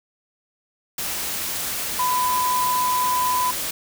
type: tone in noise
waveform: sine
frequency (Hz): 1000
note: B5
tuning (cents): +21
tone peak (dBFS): -19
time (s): 1.99-3.51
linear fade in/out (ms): 5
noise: white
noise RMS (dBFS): -27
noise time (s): 0.98-3.71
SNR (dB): +5
effects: none